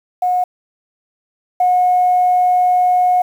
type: tone pair in turn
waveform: sine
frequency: 725 / 725 Hz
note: F#5 / F#5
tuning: -35 / -35 cents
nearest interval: unison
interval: 0 cents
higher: neither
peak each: -12 / -9 dBFS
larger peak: second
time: 0.22-0.44 / 1.6-3.22 s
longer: second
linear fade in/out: 5 ms
effects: tanh soft clip ceiling -5 dBFS + 7-bit